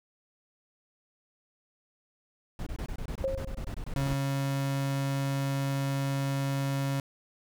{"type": "noise bursts", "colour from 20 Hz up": "brown", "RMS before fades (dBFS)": -35, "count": 16, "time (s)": [2.59, 4.135], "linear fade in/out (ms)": 2, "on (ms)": 75, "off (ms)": 23}
{"type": "tone with exponential decay", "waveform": "sine", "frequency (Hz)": 536, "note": "C5", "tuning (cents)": 42, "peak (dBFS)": -24, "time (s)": [3.24, 3.7], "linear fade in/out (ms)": 1, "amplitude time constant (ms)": 99}
{"type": "tone", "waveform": "35% pulse", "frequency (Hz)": 137.7, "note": "C#3", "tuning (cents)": -11, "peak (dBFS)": -26, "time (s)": [3.96, 7], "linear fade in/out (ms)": 2}
{"effects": []}